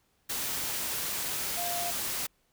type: tone in noise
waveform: sine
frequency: 698.5 Hz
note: F5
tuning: in tune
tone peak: -34 dBFS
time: 1.57-1.91 s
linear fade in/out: 10 ms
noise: white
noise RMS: -33 dBFS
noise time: 0.29-2.27 s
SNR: -4 dB
effects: pink hiss -71 dBFS RMS until 2.52 s